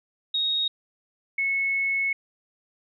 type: tone pair in turn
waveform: sine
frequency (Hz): 3753 / 2196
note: A#7 / C#7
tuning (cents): +11 / -17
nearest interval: major sixth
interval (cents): 928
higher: first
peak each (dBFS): -22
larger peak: neither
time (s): 0.34-0.68 / 1.38-2.13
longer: second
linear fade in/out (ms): 5
effects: none